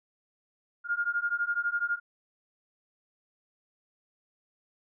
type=beating tone pair; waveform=sine; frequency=1409 / 1421 Hz; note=F6 / F6; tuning=+15 / +30 cents; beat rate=12 Hz; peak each=-30 dBFS; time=0.84-2 s; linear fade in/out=50 ms; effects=none